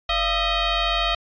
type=tone with frequency modulation; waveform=sine; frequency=1229 Hz; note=D#6; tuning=22 cents flat; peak=-19 dBFS; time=0.09-1.15 s; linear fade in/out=5 ms; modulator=638 Hz; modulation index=4.2; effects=resampled to 11025 Hz